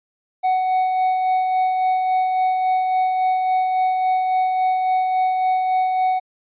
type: tone with tremolo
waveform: triangle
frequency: 745 Hz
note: F#5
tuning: 12 cents sharp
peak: -13 dBFS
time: 0.43-6.2 s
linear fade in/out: 20 ms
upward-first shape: sine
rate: 3.6 Hz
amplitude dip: 30%
effects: resampled to 8000 Hz